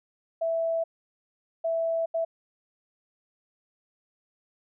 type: tone bursts at uneven times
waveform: sine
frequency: 659.3 Hz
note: E5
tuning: in tune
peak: -24 dBFS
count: 3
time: 0.41-0.84 / 1.64-2.06 / 2.14-2.25 s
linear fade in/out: 10 ms
effects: none